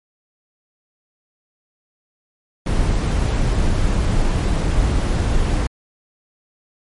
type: noise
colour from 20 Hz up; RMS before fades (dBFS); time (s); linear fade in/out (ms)
brown; -17; 2.66-5.67; 5
effects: MP3 48 kbps